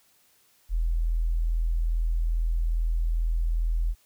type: tone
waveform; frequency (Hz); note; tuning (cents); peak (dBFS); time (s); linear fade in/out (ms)
sine; 41.2; E1; 0; -22; 0.69-3.95; 50
effects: white hiss -63 dBFS RMS until 4.05 s